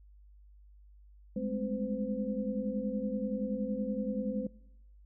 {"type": "tone cluster", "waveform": "sine", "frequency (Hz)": [203.2, 213.8, 261.4, 512], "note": ["G#3", "A3", "C4", "C5"], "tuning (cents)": [-38, -49, -1, -38], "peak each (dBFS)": [-37, -35, -39, -38], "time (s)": [1.36, 4.47], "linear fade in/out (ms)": 5, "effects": ["noise-tail reverb RT60 0.9 s tail -23 dB re dry", "added 50 Hz sine -54 dBFS peak until 5.05 s"]}